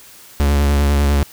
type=tone with vibrato; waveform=45% pulse; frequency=71.4 Hz; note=D2; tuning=48 cents flat; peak=-12 dBFS; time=0.4-1.23 s; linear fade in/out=0 ms; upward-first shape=sine; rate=10 Hz; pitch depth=32 cents each way; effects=white hiss -42 dBFS RMS until 1.32 s